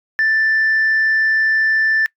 sine tone, 1767 Hz, A6, 7 cents sharp, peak -11 dBFS, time 0.19-2.06 s, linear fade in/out 0 ms, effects noise-tail reverb RT60 0.1 s tail -24 dB re dry + tanh soft clip ceiling -10 dBFS

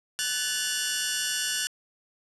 10% pulse tone cluster, 1494 / 1735 / 2825 Hz, F#6 / A6 / F7, +16 / -25 / +19 cents, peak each -22 dBFS, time 0.19-1.67 s, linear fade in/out 0 ms, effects resampled to 24000 Hz + 7-bit

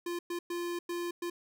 square tone bursts at uneven times, 347.1 Hz, F4, 11 cents flat, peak -34 dBFS, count 5, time 0.06-0.19 / 0.3-0.39 / 0.5-0.79 / 0.89-1.11 / 1.22-1.3 s, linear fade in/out 5 ms, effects none

